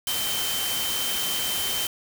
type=tone in noise; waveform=sine; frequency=3100 Hz; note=G7; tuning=20 cents flat; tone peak=-29 dBFS; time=0.07-1.87 s; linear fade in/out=2 ms; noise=white; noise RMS=-28 dBFS; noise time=0.07-1.87 s; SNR=-4 dB; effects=none